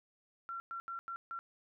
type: tone bursts at uneven times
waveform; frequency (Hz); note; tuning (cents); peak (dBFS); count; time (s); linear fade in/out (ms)
sine; 1363; F6; -43; -39; 5; 0.49-0.6 / 0.71-0.8 / 0.88-0.99 / 1.08-1.16 / 1.31-1.39; 0
effects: none